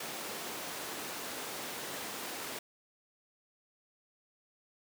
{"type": "high-pass noise", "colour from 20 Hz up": "pink", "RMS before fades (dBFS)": -41, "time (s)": [0, 2.59], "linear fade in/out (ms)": 5, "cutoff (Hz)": 290, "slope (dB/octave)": 12, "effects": []}